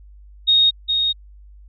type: tone pair in turn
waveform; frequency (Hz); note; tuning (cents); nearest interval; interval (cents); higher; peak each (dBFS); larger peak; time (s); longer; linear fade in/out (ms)
sine; 3729 / 3729; A#7 / A#7; 0 / 0; unison; 0; neither; -11 / -16; first; 0.47-0.71 / 0.88-1.13; second; 20
effects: added 50 Hz sine -41 dBFS peak until 1.68 s